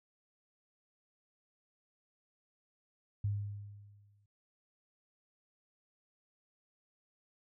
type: tone with exponential decay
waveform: sine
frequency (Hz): 102.1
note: G#2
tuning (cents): -29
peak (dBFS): -29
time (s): 3.24-4.26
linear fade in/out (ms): 5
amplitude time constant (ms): 220
effects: none